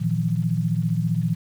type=chord; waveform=sine; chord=Bb suspended fourth; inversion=none; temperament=equal with one note detuned; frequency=116.54 / 159.48 / 174.61 Hz; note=Bb2 / Eb3 / F3; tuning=0 / +43 / 0 cents; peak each=-25 / -23 / -25 dBFS; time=0-1.35 s; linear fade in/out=20 ms; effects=8-bit